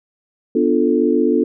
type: chord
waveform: sine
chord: B half-diminished seventh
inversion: none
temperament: equal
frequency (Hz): 246.9 / 293.7 / 349.2 / 440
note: B3 / D4 / F4 / A4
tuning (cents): 0 / 0 / 0 / 0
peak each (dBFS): -18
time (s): 0.55-1.44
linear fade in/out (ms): 5
effects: none